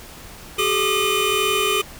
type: tone cluster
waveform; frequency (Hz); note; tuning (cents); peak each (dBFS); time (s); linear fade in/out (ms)
square; 383.9 / 425.7 / 1203 / 2454 / 3034; G4 / G#4 / D6 / D#7 / F#7; -36 / +43 / +41 / -25 / +43; -25; 0.58-1.82; 10
effects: pink hiss -40 dBFS RMS until 1.99 s